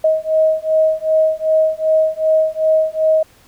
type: beating tone pair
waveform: sine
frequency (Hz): 630 / 632.6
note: D#5 / D#5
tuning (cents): +21 / +29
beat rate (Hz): 2.6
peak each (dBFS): -15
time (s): 0.04-3.23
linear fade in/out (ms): 5
effects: pink hiss -50 dBFS RMS until 3.47 s